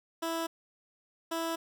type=tone pair in turn; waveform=15% pulse; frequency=329.6 / 329.6 Hz; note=E4 / E4; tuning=0 / 0 cents; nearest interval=unison; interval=0 cents; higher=neither; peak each=-25 dBFS; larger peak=neither; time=0.22-0.47 / 1.31-1.56 s; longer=neither; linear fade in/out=10 ms; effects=none